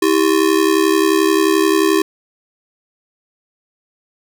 square ring-modulated tone, 358.1 Hz, F4, 43 cents sharp, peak -9 dBFS, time 0.02-2.02 s, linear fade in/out 5 ms, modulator 35.7 Hz, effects none

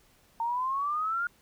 sine exponential sweep, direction up, 908 to 1434 Hz, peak -27 dBFS, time 0.4-1.27 s, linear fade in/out 2 ms, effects pink hiss -63 dBFS RMS until 1.41 s

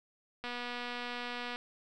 click train, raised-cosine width 0.3 ms, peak -24 dBFS, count 273, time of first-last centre 0.44-1.559 s, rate 243 Hz, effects none

